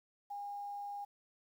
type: tone with quantisation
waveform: sine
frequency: 812 Hz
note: G#5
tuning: 39 cents flat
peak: -40 dBFS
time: 0.3-1.05 s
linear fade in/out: 10 ms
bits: 11
effects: none